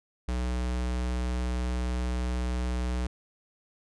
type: tone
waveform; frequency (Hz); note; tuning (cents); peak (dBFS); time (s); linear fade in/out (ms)
square; 61.6; B1; -4; -28; 0.28-3.07; 5
effects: resampled to 22050 Hz